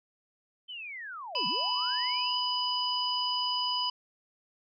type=linear two-way sweep; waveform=sine; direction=down then up; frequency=3118 to 154.9 to 3118 Hz; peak=-38 dBFS; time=0.68-2.4 s; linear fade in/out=20 ms; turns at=1.47 s
type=tone with exponential decay; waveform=sine; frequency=2630 Hz; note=E7; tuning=5 cents flat; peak=-37 dBFS; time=1.35-2.83 s; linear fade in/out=0 ms; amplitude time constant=320 ms
type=harmonic tone; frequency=992 Hz; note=B5; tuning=7 cents sharp; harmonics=1 / 3 / 5; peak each=-32 / -32 / -32 dBFS; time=1.35-3.9 s; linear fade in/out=5 ms
effects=none